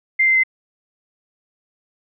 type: tone with pitch steps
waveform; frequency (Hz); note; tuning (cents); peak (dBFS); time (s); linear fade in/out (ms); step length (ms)
sine; 2093 / 2077 / 2062; C7 / C7 / C7; 0 / -13 / -26; -12; 0.19-0.436; 10; 82
effects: none